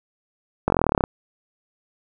slowing click train, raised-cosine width 1 ms, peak -4 dBFS, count 15, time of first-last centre 0.68-1.039 s, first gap 21 ms, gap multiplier 1.03, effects none

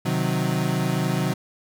35% pulse chord, C diminished, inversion none, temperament equal, 130.81 / 155.56 / 185 Hz, C3 / Eb3 / Gb3, 0 / 0 / 0 cents, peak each -24 dBFS, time 0.05-1.34 s, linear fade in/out 10 ms, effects none

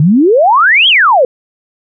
sine exponential two-way sweep, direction up then down, 139.2 to 3362 to 474.8 Hz, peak -4 dBFS, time 0-1.25 s, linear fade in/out 2 ms, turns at 0.88 s, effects none

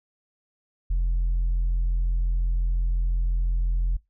sine tone, 42.86 Hz, F1, 32 cents flat, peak -18 dBFS, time 0.9-3.97 s, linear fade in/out 10 ms, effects noise-tail reverb RT60 0.2 s tail -24 dB re dry + tanh soft clip ceiling -19 dBFS

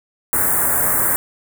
white band-stop noise, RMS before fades -17 dBFS, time 0.33-1.16 s, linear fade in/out 0 ms, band 1900 to 8100 Hz, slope 48 dB/octave, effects none

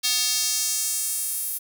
square tone with high-pass filter sweep, 248 Hz, B3, 7 cents sharp, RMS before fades -25 dBFS, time 0.03-1.59 s, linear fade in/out 20 ms, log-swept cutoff 4100 to 12000 Hz, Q 1.5, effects none

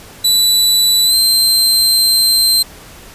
sawtooth tone with pitch glide, 3965 to 4126 Hz, B7 to C8, +6 to -25 cents, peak -6 dBFS, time 0.24-2.63 s, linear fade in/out 10 ms, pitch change +69 cents, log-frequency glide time 1.05-1.15 s, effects pink hiss -37 dBFS RMS until 3.14 s + resampled to 32000 Hz

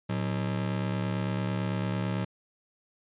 40% pulse ring-modulated tone, 146.83 Hz, D3, in tune, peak -24 dBFS, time 0.09-2.25 s, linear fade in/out 10 ms, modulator 34.5 Hz, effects resampled to 8000 Hz

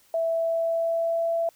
sine tone with pitch glide, 659.3 to 668.1 Hz, E5 to E5, 0 to +23 cents, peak -22 dBFS, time 0.14-1.49 s, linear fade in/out 2 ms, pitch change +23 cents, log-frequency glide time 0.27-1.32 s, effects white hiss -60 dBFS RMS until 1.55 s

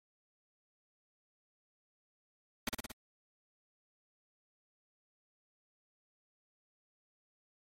pink noise with echo, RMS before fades -34 dBFS, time 2.67-2.69 s, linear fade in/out 2 ms, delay 57 ms, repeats 4, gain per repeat -3 dB, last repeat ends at 2.918 s, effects MP3 64 kbps

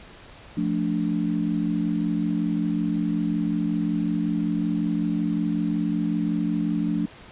sine chord, D minor, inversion first, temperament equal with one note detuned, 174.61 / 220 / 292.5 Hz, F3 / A3 / D4, 0 / 0 / -7 cents, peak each -26 dBFS, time 0.57-7.06 s, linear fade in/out 5 ms, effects pink hiss -46 dBFS RMS until 7.31 s + resampled to 8000 Hz

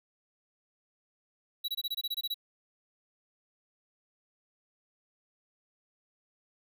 square tone bursts, 3909 Hz, B7, 19 cents flat, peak -31 dBFS, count 11, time 1.64-2.343 s, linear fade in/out 10 ms, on 43 ms, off 23 ms, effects none

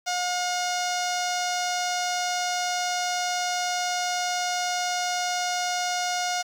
sawtooth tone with low-pass filter, 718 Hz, F5, 48 cents sharp, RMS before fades -27 dBFS, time 0.06-6.43 s, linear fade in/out 20 ms, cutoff 6000 Hz, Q 3.6, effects 8-bit

